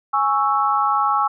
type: chord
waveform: sine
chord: C# minor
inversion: second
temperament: equal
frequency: 830.6 / 1108.7 / 1318.5 Hz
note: G#5 / C#6 / E6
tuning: 0 / 0 / 0 cents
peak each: -20 dBFS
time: 0.13-1.28 s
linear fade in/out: 10 ms
effects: none